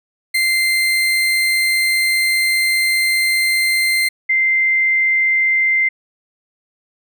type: tone pair in turn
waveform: 35% pulse / sine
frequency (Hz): 2085 / 2085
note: C7 / C7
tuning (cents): -7 / -7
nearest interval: unison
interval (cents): 0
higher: neither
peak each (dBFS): -12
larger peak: neither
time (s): 0.34-4.09 / 4.29-5.89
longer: first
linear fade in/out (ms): 10
effects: none